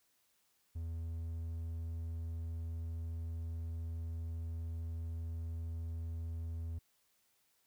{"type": "tone", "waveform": "triangle", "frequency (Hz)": 82.41, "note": "E2", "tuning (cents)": 0, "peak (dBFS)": -36, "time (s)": [0.75, 6.79], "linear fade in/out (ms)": 10, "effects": ["white hiss -75 dBFS RMS until 7.66 s"]}